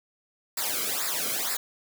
white noise with flanger, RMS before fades -29 dBFS, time 0.57-1.57 s, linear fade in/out 5 ms, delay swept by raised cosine 0.32 to 1.13 ms, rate 2.1 Hz, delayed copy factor -0.9, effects none

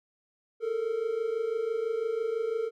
triangle tone pair together, 431.6 / 457.6 Hz, A4 / A#4, -33 / -32 cents, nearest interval minor second, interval 101 cents, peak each -31 / -27 dBFS, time 0.6-2.71 s, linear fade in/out 50 ms, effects none

